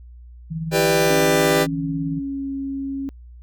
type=tone with tremolo; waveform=sine; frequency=161.5 Hz; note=E3; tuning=35 cents flat; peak=-22 dBFS; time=0.5-2.2 s; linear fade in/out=20 ms; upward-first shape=sine; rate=18 Hz; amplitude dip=50%
type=chord; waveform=sawtooth; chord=E minor seventh; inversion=none; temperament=just; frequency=329.6 / 395.6 / 494.4 / 593.3 Hz; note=E4 / G4 / B4 / D5; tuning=0 / +16 / +2 / +18 cents; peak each=-21 / -15 / -17 / -17 dBFS; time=0.71-1.67 s; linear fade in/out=50 ms
type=tone with pitch glide; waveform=sine; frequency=277.2 to 273.2 Hz; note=C#4 to C#4; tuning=0 to -25 cents; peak=-24 dBFS; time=1.1-3.09 s; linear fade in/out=0 ms; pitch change=-25 cents; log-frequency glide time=2.15-2.53 s
effects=added 60 Hz sine -39 dBFS peak until 3.42 s